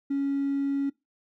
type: tone with hard clipping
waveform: triangle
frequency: 278.2 Hz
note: C#4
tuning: 6 cents sharp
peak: -24 dBFS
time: 0.1-0.9 s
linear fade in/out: 10 ms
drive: 3 dB
effects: noise-tail reverb RT60 0.2 s tail -21 dB re dry